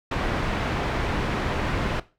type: low-pass noise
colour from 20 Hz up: pink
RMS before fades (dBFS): -26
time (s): 0.11-2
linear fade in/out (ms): 5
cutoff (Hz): 2400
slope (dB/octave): 12
effects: noise-tail reverb RT60 0.3 s tail -17 dB re dry